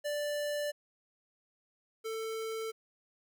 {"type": "tone pair in turn", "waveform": "square", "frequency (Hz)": [587.3, 444.8], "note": ["D5", "A4"], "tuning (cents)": [0, 19], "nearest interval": "perfect fourth", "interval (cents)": 481, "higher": "first", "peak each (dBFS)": [-33, -36], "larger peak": "first", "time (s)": [[0.04, 0.72], [2.04, 2.72]], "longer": "neither", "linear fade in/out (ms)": 20, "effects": []}